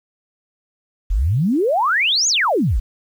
sine exponential two-way sweep, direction up then down, 39.87 to 7040 to 39.87 Hz, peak -14 dBFS, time 1.1-2.8 s, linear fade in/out 10 ms, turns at 2.28 s, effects 8-bit

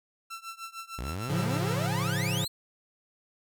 sawtooth tone with tremolo, 1343 Hz, E6, 32 cents sharp, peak -32 dBFS, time 0.3-1.87 s, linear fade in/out 10 ms, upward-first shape triangle, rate 6.6 Hz, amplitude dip 95%
sawtooth exponential sweep, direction up, 55 to 4300 Hz, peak -29 dBFS, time 0.98-2.48 s, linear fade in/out 10 ms
square chord, A augmented, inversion none, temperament equal, 110 / 138.59 / 174.61 Hz, A2 / C#3 / E#3, 0 / 0 / 0 cents, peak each -33 dBFS, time 1.29-2.45 s, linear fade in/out 10 ms
effects none

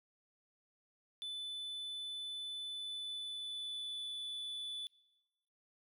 triangle tone with pitch glide, 3500 to 3474 Hz, A7 to A7, -10 to -23 cents, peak -39 dBFS, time 1.22-4.87 s, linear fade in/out 0 ms, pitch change -13 cents, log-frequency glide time 2.69-4.11 s, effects noise-tail reverb RT60 1.0 s tail -22 dB re dry

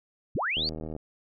sine linear sweep, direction up, 30.87 to 4699 Hz, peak -26 dBFS, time 0.35-0.69 s, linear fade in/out 0 ms
click train, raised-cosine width 2 ms, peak -24 dBFS, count 32, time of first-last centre 0.57-0.964 s, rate 78.6 Hz
effects none

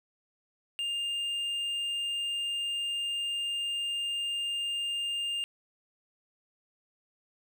triangle tone with hard clipping, 2807 Hz, F7, 8 cents sharp, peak -31 dBFS, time 0.79-5.44 s, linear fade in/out 0 ms, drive 7 dB, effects none

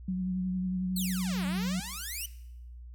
sine tone with vibrato, 184.4 Hz, F#3, 6 cents flat, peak -28 dBFS, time 0.08-1.8 s, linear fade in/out 5 ms, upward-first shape triangle, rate 11 Hz, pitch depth 26 cents each way
5% pulse exponential two-way sweep, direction down then up, 4500 to 273.1 to 3074 Hz, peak -26 dBFS, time 0.96-2.26 s, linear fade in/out 5 ms, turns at 1.46 s
effects noise-tail reverb RT60 0.8 s tail -18 dB re dry + added 60 Hz sine -43 dBFS peak until 2.94 s

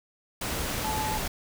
sine tone in noise, 864 Hz, A5, 32 cents flat, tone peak -30 dBFS, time 0.84-1.18 s, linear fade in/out 5 ms, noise pink, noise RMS -31 dBFS, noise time 0.41-1.28 s, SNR -2 dB, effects none

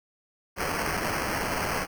violet noise with sample-and-hold, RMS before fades -29 dBFS, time 0.56-1.87 s, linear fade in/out 50 ms, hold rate 3675 Hz, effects none

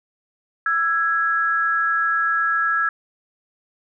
sine tone pair together, 1333.3 / 1661.2 Hz, E6 / G#6, +19 / 0 cents, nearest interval major third, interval 381 cents, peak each -20 / -20 dBFS, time 0.66-2.89 s, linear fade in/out 2 ms, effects none

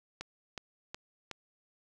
click train, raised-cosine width 0.2 ms, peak -22 dBFS, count 4, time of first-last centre 0.21-1.313 s, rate 2.72 Hz, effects none

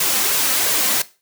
white noise with flanger, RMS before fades -18 dBFS, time 0-1.02 s, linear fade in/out 5 ms, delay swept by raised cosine 1.8 to 3.9 ms, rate 2.9 Hz, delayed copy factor +0.5, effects noise-tail reverb RT60 0.3 s tail -17 dB re dry + high-pass 150 Hz 12 dB/octave

